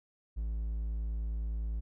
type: tone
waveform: triangle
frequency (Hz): 54.9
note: A1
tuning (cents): -3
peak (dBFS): -30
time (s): 0.36-1.81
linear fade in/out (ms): 20
effects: none